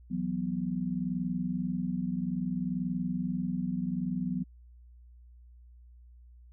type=chord; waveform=sine; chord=E suspended second; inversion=none; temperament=just; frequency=164.81 / 185.42 / 247.2 Hz; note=E3 / F#3 / B3; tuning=0 / +4 / +2 cents; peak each=-36 / -32 / -34 dBFS; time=0.1-4.44 s; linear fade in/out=20 ms; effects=added 60 Hz sine -51 dBFS peak until 6.52 s